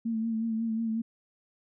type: tone with vibrato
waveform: sine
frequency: 225.1 Hz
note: A3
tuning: 40 cents sharp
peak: -27 dBFS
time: 0.05-1.02 s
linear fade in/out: 10 ms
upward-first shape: sine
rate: 5.5 Hz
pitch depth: 36 cents each way
effects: none